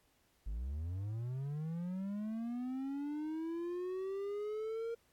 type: linear sweep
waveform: triangle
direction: up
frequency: 47.04 to 466.2 Hz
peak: -35 dBFS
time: 0.46-4.95 s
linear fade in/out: 10 ms
effects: pink hiss -73 dBFS RMS until 5.12 s + AAC 64 kbps